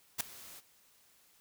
white noise with ADSR envelope, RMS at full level -30 dBFS, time 0.18-0.61 s, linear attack 26 ms, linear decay 4 ms, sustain -21 dB, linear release 23 ms, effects white hiss -66 dBFS RMS until 1.4 s

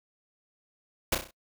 pink noise with echo, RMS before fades -25 dBFS, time 1.12-1.15 s, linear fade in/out 5 ms, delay 32 ms, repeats 5, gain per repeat -6 dB, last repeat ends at 1.31 s, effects noise-tail reverb RT60 0.1 s tail -24 dB re dry

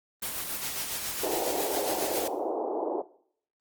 white noise with tremolo, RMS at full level -32 dBFS, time 0.22-2.28 s, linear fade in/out 5 ms, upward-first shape sine, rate 7.3 Hz, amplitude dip 40%
pink band-pass noise, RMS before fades -31 dBFS, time 1.23-3.02 s, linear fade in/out 5 ms, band 310 to 880 Hz, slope 48 dB/octave
effects noise-tail reverb RT60 0.6 s tail -18 dB re dry + Opus 24 kbps

